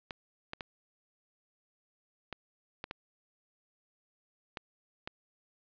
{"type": "clicks", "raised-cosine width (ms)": 0.3, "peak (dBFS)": -22, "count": 8, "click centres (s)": [0.108, 0.534, 0.608, 2.327, 2.841, 2.911, 4.572, 5.075], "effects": ["resampled to 11025 Hz", "10-bit"]}